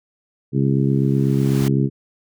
harmonic tone, 68 Hz, C#2, 33 cents flat, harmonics 2 / 3 / 4 / 5 / 6, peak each -17 / -21 / -23 / -25 / -27 dBFS, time 0.52-1.9 s, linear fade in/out 50 ms
pink noise with exponential growth, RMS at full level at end -29 dBFS, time 0.62-1.68 s, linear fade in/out 0 ms, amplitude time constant 230 ms
effects none

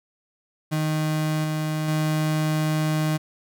35% pulse tone with level steps, 155.1 Hz, D#3, 5 cents flat, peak -20 / -22 / -19 dBFS, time 0.71-3.18 s, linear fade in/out 20 ms, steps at 1.44 / 1.88 s, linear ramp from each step 2 ms, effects none

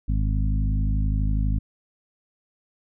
harmonic tone with a mistuned harmonic, 51.91 Hz, G#1, in tune, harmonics 1 / 2 / 3 / 4 / 5, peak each -21 / -27 / -31 / -33 / -35 dBFS, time 0.08-1.59 s, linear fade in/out 10 ms, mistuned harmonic 1, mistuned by -25 cents, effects none

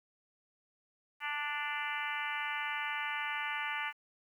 harmonic tone with a mistuned harmonic, 293.7 Hz, D4, in tune, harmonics 3 / 4 / 5 / 6 / 7 / 8 / 9 / 10, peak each -41 / -43 / -42 / -41 / -41 / -42 / -47 / -46 dBFS, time 1.2-3.93 s, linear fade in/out 50 ms, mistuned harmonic 9, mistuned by +25 cents, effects 11-bit

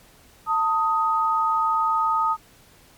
sine tone pair together, 893.8 / 1253 Hz, A5 / D#6, +27 / +12 cents, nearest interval tritone, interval 585 cents, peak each -23 / -20 dBFS, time 0.46-2.37 s, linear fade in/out 50 ms, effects pink hiss -53 dBFS RMS until 2.97 s + MP3 96 kbps

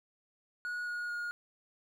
triangle tone with pitch steps, 1455 / 1443.3 / 1431.7 Hz, F#6 / F#6 / F6, -29 / -43 / +43 cents, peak -33 dBFS, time 0.65-1.31 s, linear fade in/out 0 ms, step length 220 ms, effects none

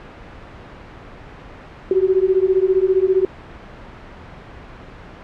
sine beating tone pair, 370 / 385 Hz, F#4 / G4, 0 / -31 cents, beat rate 15 Hz, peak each -16 dBFS, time 1.91-3.25 s, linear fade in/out 2 ms, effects pink hiss -38 dBFS RMS until 5.23 s + low-pass 2000 Hz 12 dB/octave

